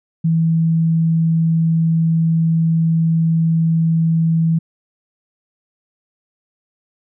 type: tone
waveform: sine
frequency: 163.4 Hz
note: E3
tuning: 15 cents flat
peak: -12 dBFS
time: 0.24-4.59 s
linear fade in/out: 10 ms
effects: none